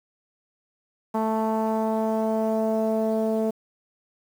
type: tone with low-pass filter sweep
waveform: sawtooth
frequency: 220.4 Hz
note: A3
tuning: 3 cents sharp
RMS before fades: -24 dBFS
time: 1.14-3.51 s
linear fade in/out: 10 ms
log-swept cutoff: 930 to 580 Hz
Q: 3.4
effects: 8-bit